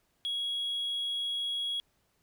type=tone; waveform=triangle; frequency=3322 Hz; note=G#7; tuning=in tune; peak=-28 dBFS; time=0.25-1.8 s; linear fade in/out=0 ms; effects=tanh soft clip ceiling -26 dBFS + pink hiss -73 dBFS RMS until 2.22 s